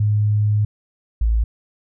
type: tone pair in turn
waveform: sine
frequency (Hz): 105.1 / 55.67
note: G#2 / A1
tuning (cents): +21 / +21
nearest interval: major seventh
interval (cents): 1100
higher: first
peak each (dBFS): -14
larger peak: neither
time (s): 0-0.65 / 1.21-1.44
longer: first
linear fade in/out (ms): 5
effects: none